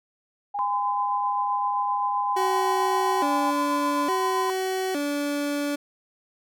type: tone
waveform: sine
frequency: 815 Hz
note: G#5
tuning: 33 cents flat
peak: -26 dBFS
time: 0.54-3.51 s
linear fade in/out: 10 ms
type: tone with tremolo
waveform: sine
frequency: 1019 Hz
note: C6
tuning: 46 cents flat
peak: -23 dBFS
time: 0.59-4.5 s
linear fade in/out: 0 ms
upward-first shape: sine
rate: 7.7 Hz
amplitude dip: 30%
type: tone with vibrato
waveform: 30% pulse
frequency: 329.6 Hz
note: E4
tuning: in tune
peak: -22 dBFS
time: 2.36-5.76 s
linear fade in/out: 10 ms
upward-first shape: square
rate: 0.58 Hz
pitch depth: 230 cents each way
effects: none